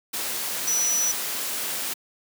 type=tone in noise; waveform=sine; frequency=5910 Hz; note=F#8; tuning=3 cents flat; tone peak=-21 dBFS; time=0.67-1.12 s; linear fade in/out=10 ms; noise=white; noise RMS=-29 dBFS; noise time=0.13-1.94 s; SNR=+5 dB; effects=high-pass 200 Hz 12 dB/octave